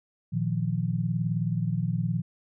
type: chord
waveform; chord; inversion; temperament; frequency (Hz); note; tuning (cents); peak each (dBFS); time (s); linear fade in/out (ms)
sine; Bb suspended fourth; none; equal; 116.54 / 155.56 / 174.61; Bb2 / Eb3 / F3; 0 / 0 / 0; -29; 0.32-2.22; 20
effects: none